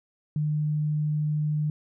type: tone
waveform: sine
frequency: 151.1 Hz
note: D3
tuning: 50 cents sharp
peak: -23 dBFS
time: 0.36-1.7 s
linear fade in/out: 2 ms
effects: none